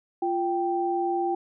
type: tone pair together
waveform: sine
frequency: 347.8 / 783 Hz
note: F4 / G5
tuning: -7 / -2 cents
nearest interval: octave + major second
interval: 1405 cents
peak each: -26 dBFS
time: 0.22-1.35 s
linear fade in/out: 5 ms
effects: none